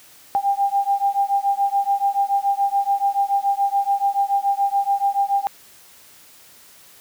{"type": "beating tone pair", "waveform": "sine", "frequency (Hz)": [794, 801], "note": ["G5", "G5"], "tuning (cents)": [22, 37], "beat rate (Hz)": 7, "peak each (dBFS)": -20, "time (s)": [0.35, 5.47], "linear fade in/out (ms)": 0, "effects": ["white hiss -48 dBFS RMS until 7 s", "high-pass 60 Hz 12 dB/octave"]}